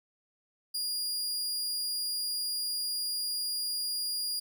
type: tone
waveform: sawtooth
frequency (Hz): 4841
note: D#8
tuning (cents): -48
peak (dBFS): -28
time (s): 0.74-4.4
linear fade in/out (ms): 10
effects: none